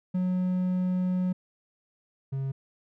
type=tone pair in turn; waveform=triangle; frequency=182.8 / 135.2 Hz; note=F#3 / C#3; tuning=-21 / -43 cents; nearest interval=perfect fourth; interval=522 cents; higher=first; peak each=-22 / -26 dBFS; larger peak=first; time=0.14-1.33 / 2.32-2.52 s; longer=first; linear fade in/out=10 ms; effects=none